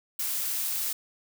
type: noise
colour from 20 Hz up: blue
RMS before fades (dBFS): -30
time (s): 0.19-0.93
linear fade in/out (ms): 5
effects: none